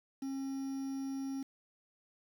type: tone with quantisation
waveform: triangle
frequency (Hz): 270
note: C#4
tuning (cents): -45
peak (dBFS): -34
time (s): 0.22-1.43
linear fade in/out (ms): 5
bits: 9
effects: none